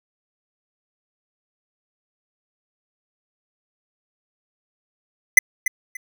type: tone with echo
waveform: square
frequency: 2023 Hz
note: B6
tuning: 41 cents sharp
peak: -5 dBFS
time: 5.37-5.39 s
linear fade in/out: 5 ms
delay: 290 ms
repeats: 2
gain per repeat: -13 dB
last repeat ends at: 5.97 s
effects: none